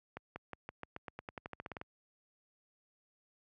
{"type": "accelerating click train", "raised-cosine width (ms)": 0.5, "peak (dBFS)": -27, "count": 17, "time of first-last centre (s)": [0.17, 1.814], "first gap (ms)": 190, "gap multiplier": 0.91, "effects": ["high-pass 60 Hz 12 dB/octave"]}